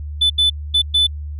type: tone bursts at uneven times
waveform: sine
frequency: 3500 Hz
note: A7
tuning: 10 cents flat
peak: -9 dBFS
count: 4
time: 0.21-0.3 / 0.38-0.5 / 0.74-0.82 / 0.94-1.07 s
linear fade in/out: 10 ms
effects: tanh soft clip ceiling -10 dBFS + added 74 Hz sine -25 dBFS peak until 1.39 s